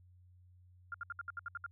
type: tone bursts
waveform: sine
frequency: 1398 Hz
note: F6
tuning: 1 cent sharp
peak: -38 dBFS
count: 9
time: 0.92-1.663 s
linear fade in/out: 2 ms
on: 23 ms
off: 67 ms
effects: added 90 Hz sine -59 dBFS peak until 1.71 s